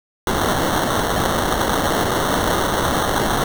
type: noise with sample-and-hold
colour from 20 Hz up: violet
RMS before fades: -19 dBFS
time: 0.27-3.44 s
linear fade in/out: 2 ms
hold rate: 2450 Hz
effects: none